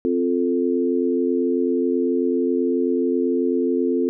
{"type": "chord", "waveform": "sine", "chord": "F major", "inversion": "second", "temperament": "equal", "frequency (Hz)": [261.6, 349.2, 440], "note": ["C4", "F4", "A4"], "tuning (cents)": [0, 0, 0], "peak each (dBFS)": [-21, -22, -23], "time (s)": [0.05, 4.09], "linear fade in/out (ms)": 0, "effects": []}